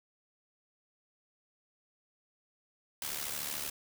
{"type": "noise with amplitude modulation", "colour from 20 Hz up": "white", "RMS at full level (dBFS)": -35, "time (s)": [3.02, 3.7], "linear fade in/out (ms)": 2, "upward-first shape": "sine", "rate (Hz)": 73.4, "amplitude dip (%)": 65, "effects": []}